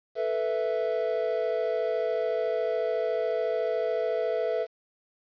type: chord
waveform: triangle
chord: A suspended second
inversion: none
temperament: equal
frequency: 440 / 493.9 / 659.3 Hz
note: A4 / B4 / E5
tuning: 0 / 0 / 0 cents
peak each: -28 / -28 / -27 dBFS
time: 0.15-4.67 s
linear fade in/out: 50 ms
effects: resampled to 11025 Hz + 9-bit